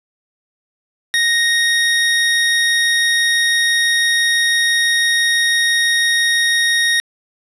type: tone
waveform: 25% pulse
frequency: 1866 Hz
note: A#6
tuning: 1 cent sharp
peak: -9 dBFS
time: 1.14-7 s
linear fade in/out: 0 ms
effects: resampled to 24000 Hz + 7-bit